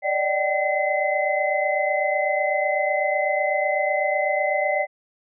sine tone cluster, 580 / 608 / 768 / 2044 Hz, D5 / D#5 / G5 / C7, -22 / -40 / -36 / -41 cents, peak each -25 dBFS, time 0.02-4.87 s, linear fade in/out 50 ms, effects none

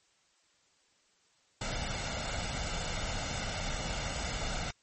pink noise with comb filter, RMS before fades -35 dBFS, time 1.61-4.71 s, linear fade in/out 5 ms, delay 1.4 ms, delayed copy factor +0.55, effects white hiss -69 dBFS RMS until 4.82 s + MP3 32 kbps

